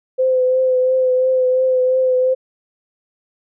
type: tone with vibrato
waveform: sine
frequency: 513 Hz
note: C5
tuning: 34 cents flat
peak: -12 dBFS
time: 0.18-2.35 s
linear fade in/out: 20 ms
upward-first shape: triangle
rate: 2.9 Hz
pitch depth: 26 cents each way
effects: none